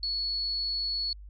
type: tone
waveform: sine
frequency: 4394 Hz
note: C#8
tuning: 16 cents flat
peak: -28 dBFS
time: 0.03-1.13 s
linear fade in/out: 2 ms
effects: added 50 Hz sine -43 dBFS peak until 1.29 s